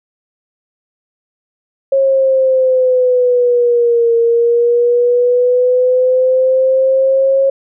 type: linear two-way sweep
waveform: sine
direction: down then up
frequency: 544 to 463.1 to 544 Hz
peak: -8 dBFS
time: 1.92-7.5 s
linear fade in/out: 5 ms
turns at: 4.15 s
effects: none